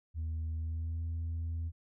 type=tone with pitch glide; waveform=sine; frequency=80 to 82.44 Hz; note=D#2 to E2; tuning=+49 to +1 cents; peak=-31 dBFS; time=0.14-1.72 s; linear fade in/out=50 ms; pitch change=+52 cents; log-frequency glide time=0.56-1.01 s; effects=tanh soft clip ceiling -32 dBFS